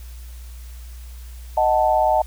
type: chord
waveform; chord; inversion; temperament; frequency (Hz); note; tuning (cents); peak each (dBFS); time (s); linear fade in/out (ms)
sine; D# diminished; none; equal; 622.3 / 740 / 880; D#5 / F#5 / A5; 0 / 0 / 0; -19; 1.57-2.22; 5
effects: added 60 Hz sine -34 dBFS peak until 2.26 s + white hiss -49 dBFS RMS until 2.26 s